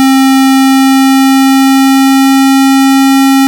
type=tone with pitch glide; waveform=square; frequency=267 to 270.1 Hz; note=C4 to C#4; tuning=+35 to -45 cents; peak=-4 dBFS; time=0-3.47 s; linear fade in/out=0 ms; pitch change=+20 cents; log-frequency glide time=0.48-2.63 s; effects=none